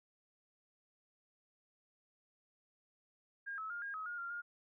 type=tone with pitch steps; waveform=sine; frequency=1617 / 1297 / 1412 / 1623 / 1275 / 1427 / 1387 / 1418 Hz; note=G#6 / E6 / F6 / G#6 / D#6 / F6 / F6 / F6; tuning=-47 / -28 / +19 / -40 / +42 / +37 / -12 / +26 cents; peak=-40 dBFS; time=3.46-4.42 s; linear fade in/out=20 ms; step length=120 ms; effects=none